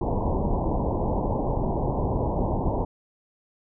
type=low-pass noise; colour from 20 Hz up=pink; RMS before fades=-25 dBFS; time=0.01-2.85 s; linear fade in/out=5 ms; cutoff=1000 Hz; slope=96 dB/octave; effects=none